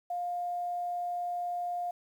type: tone with quantisation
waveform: sine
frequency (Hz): 706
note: F5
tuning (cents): +19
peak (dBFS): -31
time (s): 0.1-1.91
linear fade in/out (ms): 5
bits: 10
effects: none